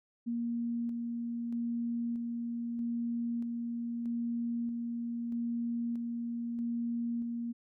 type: tone with tremolo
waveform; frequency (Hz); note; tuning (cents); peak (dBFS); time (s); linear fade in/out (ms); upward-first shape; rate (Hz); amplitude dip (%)
sine; 235.2; A#3; +16; -31; 0.26-7.53; 20; square; 0.79; 25
effects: none